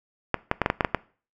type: clicks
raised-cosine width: 0.5 ms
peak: -5 dBFS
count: 8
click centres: 0.343 / 0.514 / 0.617 / 0.661 / 0.701 / 0.808 / 0.848 / 0.947 s
effects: noise-tail reverb RT60 0.4 s tail -21 dB re dry